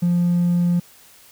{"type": "tone", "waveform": "triangle", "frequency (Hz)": 174.61, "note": "F3", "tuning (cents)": 0, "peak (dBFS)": -12, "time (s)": [0.02, 0.8], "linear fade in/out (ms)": 10, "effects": ["tanh soft clip ceiling -11 dBFS", "white hiss -49 dBFS RMS until 1.31 s"]}